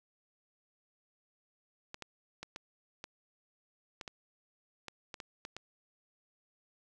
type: clicks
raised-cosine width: 0.2 ms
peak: -25 dBFS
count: 12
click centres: 1.944 / 2.023 / 2.43 / 2.561 / 3.041 / 4.012 / 4.078 / 4.883 / 5.142 / 5.202 / 5.451 / 5.566 s
effects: none